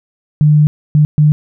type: tone bursts at uneven times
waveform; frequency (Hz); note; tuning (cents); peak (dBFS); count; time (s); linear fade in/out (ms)
sine; 150.3; D3; +40; -5; 3; 0.41-0.67 / 0.95-1.05 / 1.18-1.32; 0
effects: none